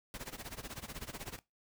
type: noise with tremolo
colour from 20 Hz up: pink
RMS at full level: -42 dBFS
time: 0.14-1.39 s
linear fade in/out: 0 ms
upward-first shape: sine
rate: 16 Hz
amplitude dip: 90%
effects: noise-tail reverb RT60 0.2 s tail -19 dB re dry